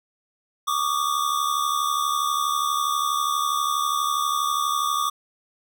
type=tone pair together; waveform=square; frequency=1138.7 / 1211 Hz; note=C#6 / D#6; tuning=+46 / -47 cents; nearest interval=minor second; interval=107 cents; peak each=-25 dBFS; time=0.67-5.1 s; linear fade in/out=10 ms; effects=none